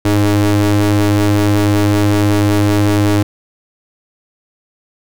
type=ring-modulated tone; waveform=40% pulse; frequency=103.83 Hz; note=G#2; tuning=in tune; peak=-6 dBFS; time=0.05-3.23 s; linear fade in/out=5 ms; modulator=205 Hz; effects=none